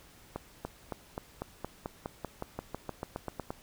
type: accelerating click train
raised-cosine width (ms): 1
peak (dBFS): -21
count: 18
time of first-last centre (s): 0.36-3.505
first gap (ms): 290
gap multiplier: 0.94
effects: pink hiss -57 dBFS RMS until 3.62 s